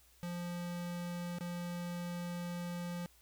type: tone with dropouts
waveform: square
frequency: 174.61 Hz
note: F3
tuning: in tune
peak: -39 dBFS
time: 0.23-3.06 s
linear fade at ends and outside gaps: 0 ms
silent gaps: 1.385-1.408 s
effects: added 60 Hz sine -67 dBFS peak until 3.21 s + white hiss -66 dBFS RMS until 3.21 s